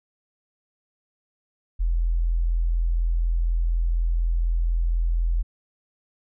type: tone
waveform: sine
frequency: 42.06 Hz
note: E1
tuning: 36 cents sharp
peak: -19 dBFS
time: 1.79-5.43 s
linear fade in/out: 20 ms
effects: none